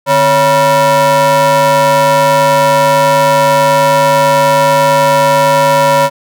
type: ring-modulated tone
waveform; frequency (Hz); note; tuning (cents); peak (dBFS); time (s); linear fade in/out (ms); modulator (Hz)
square; 204.4; G#3; -27; -4; 0.06-6.1; 50; 763
effects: none